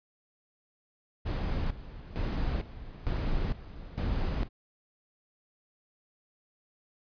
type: noise with tremolo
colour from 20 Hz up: brown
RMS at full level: -30 dBFS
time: 1.25-4.49 s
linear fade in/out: 20 ms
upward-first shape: square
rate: 1.1 Hz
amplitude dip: 80%
effects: resampled to 11025 Hz